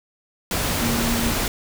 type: tone in noise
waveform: sine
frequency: 233.1 Hz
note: A#3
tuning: in tune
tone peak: -23 dBFS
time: 0.81-1.31 s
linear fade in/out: 2 ms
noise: pink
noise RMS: -23 dBFS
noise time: 0.51-1.48 s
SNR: -3 dB
effects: none